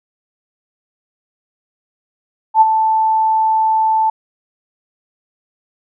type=tone with ADSR envelope; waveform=sine; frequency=880 Hz; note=A5; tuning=in tune; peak=-3 dBFS; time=2.54-4.1 s; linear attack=70 ms; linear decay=29 ms; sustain=-8 dB; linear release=5 ms; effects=none